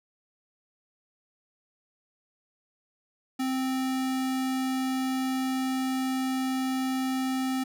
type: tone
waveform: square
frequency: 261.3 Hz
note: C4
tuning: 2 cents flat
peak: -27 dBFS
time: 3.39-7.64 s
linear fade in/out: 10 ms
effects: none